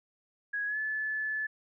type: tone with pitch glide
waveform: sine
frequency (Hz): 1661.2 to 1731.7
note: G#6 to A6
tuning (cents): 0 to -28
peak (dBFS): -30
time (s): 0.53-1.47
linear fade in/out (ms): 10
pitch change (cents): +72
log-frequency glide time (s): 0.66-0.78
effects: none